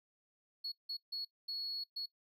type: tone bursts at uneven times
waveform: triangle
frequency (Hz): 4358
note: C#8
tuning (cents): -30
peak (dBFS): -35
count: 5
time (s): 0.64-0.72 / 0.89-0.97 / 1.12-1.25 / 1.48-1.84 / 1.96-2.06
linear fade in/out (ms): 10
effects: noise-tail reverb RT60 0.1 s tail -23 dB re dry + tanh soft clip ceiling -35 dBFS